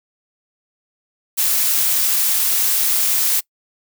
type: noise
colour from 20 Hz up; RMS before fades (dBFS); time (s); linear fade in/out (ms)
blue; -17; 1.37-3.41; 20
effects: noise-tail reverb RT60 0.1 s tail -24 dB re dry